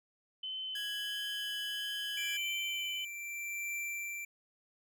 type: tone with vibrato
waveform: sine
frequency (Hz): 3042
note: F#7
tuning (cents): +47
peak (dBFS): -37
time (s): 0.43-3.05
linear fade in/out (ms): 5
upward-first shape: sine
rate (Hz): 1.5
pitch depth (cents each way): 11
type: tone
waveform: sawtooth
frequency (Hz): 1661.2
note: G#6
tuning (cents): 0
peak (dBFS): -37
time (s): 0.75-2.37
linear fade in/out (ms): 5
type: tone with tremolo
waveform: square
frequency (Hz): 2349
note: D7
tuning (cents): 0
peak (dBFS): -36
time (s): 2.17-4.25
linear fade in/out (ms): 5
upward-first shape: triangle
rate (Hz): 0.79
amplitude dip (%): 50
effects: none